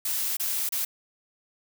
blue noise with dropouts, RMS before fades -28 dBFS, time 0.05-0.85 s, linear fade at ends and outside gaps 5 ms, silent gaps 0.369-0.397 / 0.691-0.722 s, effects none

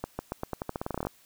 accelerating click train, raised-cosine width 1 ms, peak -17 dBFS, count 17, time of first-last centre 0.04-1.07 s, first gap 150 ms, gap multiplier 0.87, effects white hiss -60 dBFS RMS until 1.25 s

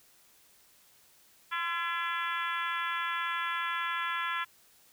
harmonic tone with a mistuned harmonic, 338.2 Hz, E4, 44 cents sharp, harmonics 3 / 4 / 5 / 6 / 7 / 8 / 9 / 10, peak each -36 / -35 / -36 / -41 / -41 / -45 / -47 / -43 dBFS, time 1.51-4.45 s, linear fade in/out 20 ms, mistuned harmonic 3, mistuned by +25 cents, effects white hiss -62 dBFS RMS until 4.92 s

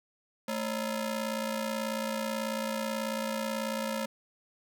sawtooth ring-modulated tone, 382.3 Hz, G4, 43 cents flat, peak -24 dBFS, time 0.48-4.06 s, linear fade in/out 5 ms, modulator 162 Hz, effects none

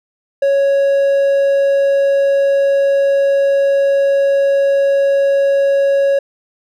triangle tone, 554.4 Hz, C#5, in tune, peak -8 dBFS, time 0.42-6.19 s, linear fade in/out 5 ms, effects none

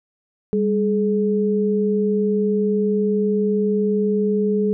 sine tone pair together, 200 / 423.8 Hz, G3 / G#4, +35 / +35 cents, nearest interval octave + minor second, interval 1300 cents, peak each -19 dBFS, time 0.53-4.73 s, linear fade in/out 0 ms, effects none

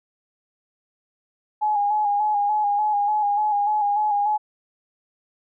sine tone with vibrato, 832 Hz, G#5, 3 cents sharp, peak -18 dBFS, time 1.61-4.38 s, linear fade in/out 20 ms, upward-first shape square, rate 3.4 Hz, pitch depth 34 cents each way, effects none

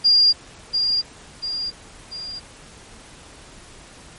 sine tone with echo, 4807 Hz, D8, 39 cents sharp, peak -11 dBFS, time 0.04-0.33 s, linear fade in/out 20 ms, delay 690 ms, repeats 3, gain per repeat -6 dB, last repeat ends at 2.4 s, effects pink hiss -44 dBFS RMS until 4.18 s + MP3 48 kbps

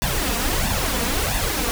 pink noise with flanger, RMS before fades -22 dBFS, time 0.02-1.71 s, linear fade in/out 0 ms, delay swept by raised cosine 1.1 to 4.3 ms, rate 1.5 Hz, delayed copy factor +0.7, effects none

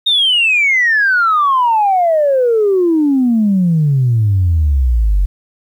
sine exponential sweep, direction down, 3729 to 45.02 Hz, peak -8 dBFS, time 0.06-5.26 s, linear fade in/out 10 ms, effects tanh soft clip ceiling -5 dBFS + 8-bit

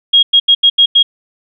sine tone bursts at uneven times, 3275 Hz, G#7, 25 cents flat, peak -4 dBFS, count 6, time 0.13-0.23 / 0.33-0.4 / 0.48-0.55 / 0.63-0.7 / 0.78-0.86 / 0.95-1.03 s, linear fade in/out 10 ms, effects none

